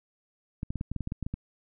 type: clicks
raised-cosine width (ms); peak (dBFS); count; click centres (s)
5; -20; 12; 0.631 / 0.705 / 0.757 / 0.811 / 0.916 / 0.963 / 1.007 / 1.074 / 1.121 / 1.227 / 1.265 / 1.34
effects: none